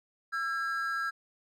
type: tone pair together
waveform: triangle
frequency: 1343 / 1631.2 Hz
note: E6 / G#6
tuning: +32 / -32 cents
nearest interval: minor third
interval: 336 cents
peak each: -31 / -31 dBFS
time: 0.32-1.11 s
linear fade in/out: 20 ms
effects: none